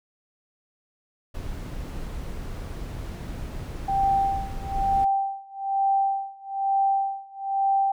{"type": "noise", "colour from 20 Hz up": "brown", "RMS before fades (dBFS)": -33, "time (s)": [1.34, 5.05], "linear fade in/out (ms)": 10}
{"type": "tone with tremolo", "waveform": "sine", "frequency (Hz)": 784, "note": "G5", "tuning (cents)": 0, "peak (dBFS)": -18, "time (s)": [3.88, 7.92], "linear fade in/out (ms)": 5, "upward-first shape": "sine", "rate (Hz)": 1.1, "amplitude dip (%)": 95}
{"effects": []}